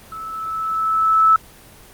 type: tone with level ramp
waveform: sine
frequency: 1308 Hz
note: E6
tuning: 14 cents flat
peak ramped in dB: -29 to -8 dBFS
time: 0.12-1.36 s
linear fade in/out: 2 ms
effects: pink hiss -44 dBFS RMS until 1.93 s + Opus 24 kbps